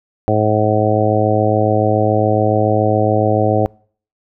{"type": "harmonic tone", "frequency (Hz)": 107.1, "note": "A2", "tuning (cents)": -46, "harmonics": [1, 2, 3, 4, 5, 6, 7], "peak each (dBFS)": [-17, -22, -20, -20, -18, -20, -19], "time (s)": [0.28, 3.66], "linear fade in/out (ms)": 0, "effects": ["noise-tail reverb RT60 0.5 s tail -26 dB re dry"]}